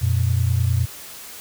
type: tone pair together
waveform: sine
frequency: 89.7 / 119.53 Hz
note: F2 / A#2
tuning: +47 / +44 cents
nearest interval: perfect fourth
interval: 497 cents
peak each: -19 dBFS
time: 0.01-0.86 s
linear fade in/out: 20 ms
effects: white hiss -38 dBFS RMS until 1.4 s